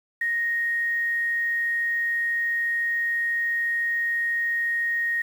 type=tone with quantisation; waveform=sine; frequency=1867 Hz; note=A#6; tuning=2 cents sharp; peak=-22 dBFS; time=0.21-5.22 s; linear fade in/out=5 ms; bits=8; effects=none

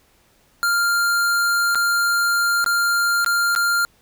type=tone with dropouts; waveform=square; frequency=1396.9 Hz; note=F6; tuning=in tune; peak=-17 dBFS; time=0.63-3.85 s; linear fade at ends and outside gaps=0 ms; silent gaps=1.748-1.755 / 2.643-2.662 / 3.246-3.262 / 3.551-3.561 s; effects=pink hiss -58 dBFS RMS until 4.01 s

